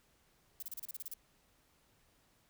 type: noise bursts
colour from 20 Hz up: violet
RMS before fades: -43 dBFS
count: 10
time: 0.6-1.138 s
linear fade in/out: 2 ms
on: 25 ms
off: 32 ms
effects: pink hiss -71 dBFS RMS until 2.49 s